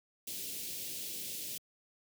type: band-stop noise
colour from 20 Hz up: white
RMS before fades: -41 dBFS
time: 0.27-1.58 s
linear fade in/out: 5 ms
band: 500 to 2600 Hz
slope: 24 dB/octave
effects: high-pass 100 Hz 12 dB/octave